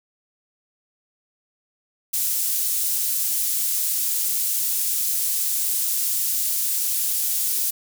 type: high-pass noise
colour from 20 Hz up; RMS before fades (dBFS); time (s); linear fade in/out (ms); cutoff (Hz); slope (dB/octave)
pink; -23; 2.13-7.71; 10; 9400; 12
effects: none